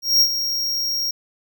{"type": "tone with ADSR envelope", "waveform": "square", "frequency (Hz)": 5588, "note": "F8", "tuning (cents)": 0, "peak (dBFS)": -11, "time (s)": [0.02, 1.11], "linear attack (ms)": 190, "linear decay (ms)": 67, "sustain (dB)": -10, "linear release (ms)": 3, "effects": []}